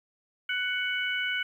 harmonic tone, 744 Hz, F#5, 9 cents sharp, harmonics 2 / 3 / 4, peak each -30 / -32 / -33 dBFS, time 0.49-1.43 s, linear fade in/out 5 ms, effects 10-bit

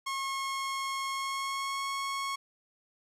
sawtooth tone with pitch glide, 1085 to 1098.2 Hz, C#6 to C#6, -37 to -17 cents, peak -28 dBFS, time 0.06-2.36 s, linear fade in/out 10 ms, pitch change +20 cents, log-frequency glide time 1.12-1.87 s, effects low-pass 10000 Hz 12 dB/octave + 11-bit

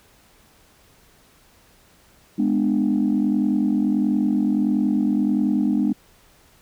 sine chord, G# diminished, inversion none, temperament just, 207.7 / 249.2 / 299 Hz, G#3 / B3 / D4, 0 / +16 / +31 cents, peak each -20 / -21 / -21 dBFS, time 2.38-5.93 s, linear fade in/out 10 ms, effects tanh soft clip ceiling -11 dBFS + pink hiss -55 dBFS RMS until 6.61 s

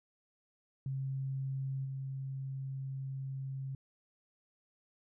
sine tone with level steps, 134.5 Hz, C3, 48 cents sharp, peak -34 / -37 dBFS, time 0.86-3.75 s, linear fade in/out 2 ms, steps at 1.84 s, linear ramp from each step 20 ms, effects none

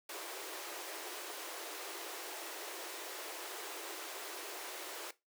pink high-pass noise, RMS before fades -45 dBFS, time 0.09-5.11 s, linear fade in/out 5 ms, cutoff 320 Hz, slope 96 dB/octave, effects noise-tail reverb RT60 0.2 s tail -17 dB re dry

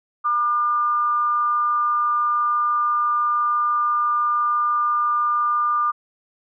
sine tone with amplitude modulation, 1201 Hz, D6, 38 cents sharp, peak -15 dBFS, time 0.24-5.92 s, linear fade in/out 20 ms, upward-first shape sine, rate 241 Hz, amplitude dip 45%, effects none

